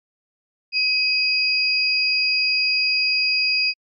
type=tone pair together; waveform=sine; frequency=2531 / 4850 Hz; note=D#7 / D#8; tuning=+29 / -45 cents; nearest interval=major seventh; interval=1126 cents; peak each=-20 dBFS; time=0.72-3.74 s; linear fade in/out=50 ms; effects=AAC 64 kbps